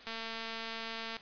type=click train; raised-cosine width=0.2 ms; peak=-23 dBFS; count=249; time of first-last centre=0.07-1.167 s; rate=226 Hz; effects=white hiss -52 dBFS RMS until 1.21 s + resampled to 11025 Hz